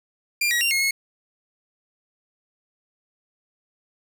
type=tone with pitch steps; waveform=sawtooth; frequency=2391 / 1910 / 2771 / 2159 / 2177 Hz; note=D7 / A#6 / F7 / C#7 / C#7; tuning=+30 / +42 / -14 / -46 / -32 cents; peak=-16 dBFS; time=0.41-0.91 s; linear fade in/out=5 ms; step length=100 ms; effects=none